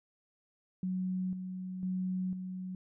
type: tone with tremolo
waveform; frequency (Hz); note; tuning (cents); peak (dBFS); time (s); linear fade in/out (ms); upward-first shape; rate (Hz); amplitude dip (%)
sine; 185; F#3; 0; -31; 0.83-2.75; 2; square; 1; 50
effects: none